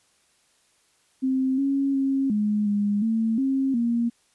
sine tone with pitch steps, 262.3 / 275.3 / 270.7 / 209.6 / 204.9 / 224.3 / 268.4 / 234.9 Hz, C4 / C#4 / C#4 / G#3 / G#3 / A3 / C4 / A#3, +4 / -12 / -41 / +16 / -23 / +34 / +44 / +13 cents, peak -20 dBFS, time 1.22-4.1 s, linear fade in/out 20 ms, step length 360 ms, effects white hiss -64 dBFS RMS until 4.34 s + resampled to 24000 Hz

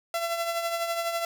sawtooth tone with tremolo, 675 Hz, E5, 41 cents sharp, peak -21 dBFS, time 0.14-1.25 s, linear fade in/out 2 ms, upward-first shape triangle, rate 12 Hz, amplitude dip 55%, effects none

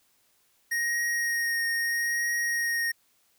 square tone with vibrato, 1869 Hz, A#6, 4 cents sharp, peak -26 dBFS, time 0.71-2.92 s, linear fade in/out 10 ms, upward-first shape triangle, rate 0.77 Hz, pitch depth 16 cents each way, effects white hiss -67 dBFS RMS until 3.38 s

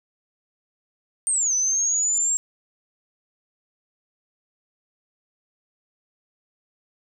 sine linear two-way sweep, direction down then up, 8870 to 5980 to 7530 Hz, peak -19 dBFS, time 1.27-2.37 s, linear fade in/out 0 ms, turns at 1.54 s, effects none

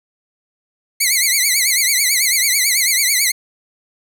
10% pulse tone with vibrato, 2125 Hz, C7, 26 cents sharp, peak -4 dBFS, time 1-3.32 s, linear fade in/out 10 ms, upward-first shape triangle, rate 9.1 Hz, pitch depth 160 cents each way, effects none

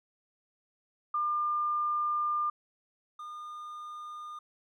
sine / triangle tone pair in turn, 1200 / 1214.6 Hz, D6 / D#6, +37 / -42 cents, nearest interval unison, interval 21 cents, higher second, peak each -27 / -38 dBFS, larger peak first, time 1.14-2.5 / 3.19-4.39 s, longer first, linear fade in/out 5 ms, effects none

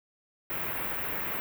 white band-stop noise, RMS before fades -33 dBFS, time 0.5-1.4 s, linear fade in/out 0 ms, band 2400 to 16000 Hz, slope 24 dB/octave, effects none

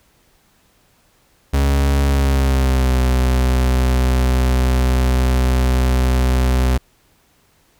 40% pulse tone with pitch glide, 69.3 to 63.55 Hz, C#2 to C2, 0 to -50 cents, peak -12 dBFS, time 1.53-6.78 s, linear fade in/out 10 ms, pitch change -150 cents, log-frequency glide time 2.08-2.97 s, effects pink hiss -57 dBFS RMS until 7.79 s

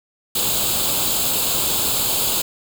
white noise with comb filter, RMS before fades -20 dBFS, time 0.35-2.42 s, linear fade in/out 5 ms, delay 0.26 ms, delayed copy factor +0.75, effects none

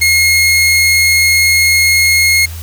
sawtooth tone, 2154 Hz, C7, 50 cents sharp, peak -4 dBFS, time 0.01-2.46 s, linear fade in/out 10 ms, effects added 82 Hz sine -23 dBFS peak until 2.62 s + white hiss -33 dBFS RMS until 2.62 s

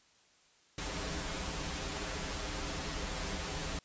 pink noise with comb filter, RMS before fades -38 dBFS, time 0.78-3.79 s, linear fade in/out 2 ms, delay 8.5 ms, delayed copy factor -0.9, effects white hiss -66 dBFS RMS until 3.84 s + resampled to 16000 Hz

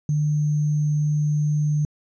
sine tone with sample-and-hold, 149.8 Hz, D3, 35 cents sharp, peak -18 dBFS, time 0.09-1.85 s, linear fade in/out 2 ms, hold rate 6300 Hz, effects resampled to 16000 Hz

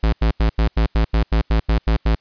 square tone bursts, 55 Hz, A1, in tune, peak -14 dBFS, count 12, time 0.03-2.151 s, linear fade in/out 5 ms, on 97 ms, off 87 ms, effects white hiss -59 dBFS RMS until 2.2 s + resampled to 11025 Hz

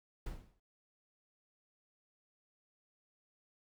brown noise with exponential decay, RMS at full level -38 dBFS, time 0.26-0.6 s, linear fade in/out 5 ms, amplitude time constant 73 ms, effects none

